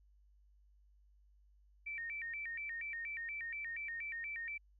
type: tone with vibrato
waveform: sine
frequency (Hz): 2072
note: C7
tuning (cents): -17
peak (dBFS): -40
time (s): 1.86-4.58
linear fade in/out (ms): 10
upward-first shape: square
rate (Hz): 4.2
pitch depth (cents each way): 200
effects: added 50 Hz sine -64 dBFS peak until 4.79 s